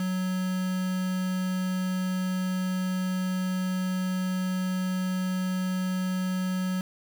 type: tone with quantisation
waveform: triangle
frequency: 185 Hz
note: F#3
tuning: in tune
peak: -24 dBFS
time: 0-6.81 s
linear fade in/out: 2 ms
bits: 6
effects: none